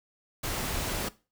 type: noise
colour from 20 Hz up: pink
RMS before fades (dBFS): -32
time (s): 0.43-1.09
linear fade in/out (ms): 10
effects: noise-tail reverb RT60 0.3 s tail -18 dB re dry